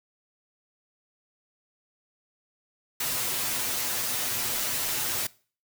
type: noise with comb filter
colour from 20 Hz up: white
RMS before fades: -29 dBFS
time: 3-5.27 s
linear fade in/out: 5 ms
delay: 8.1 ms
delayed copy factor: +0.95
effects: noise-tail reverb RT60 0.4 s tail -21 dB re dry